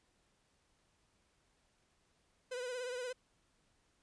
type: tone with vibrato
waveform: 45% pulse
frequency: 498.6 Hz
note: B4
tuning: 16 cents sharp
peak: -39 dBFS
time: 2.51-3.13 s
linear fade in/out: 10 ms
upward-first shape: triangle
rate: 17 Hz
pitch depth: 64 cents each way
effects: pink hiss -75 dBFS RMS until 4.02 s + resampled to 22050 Hz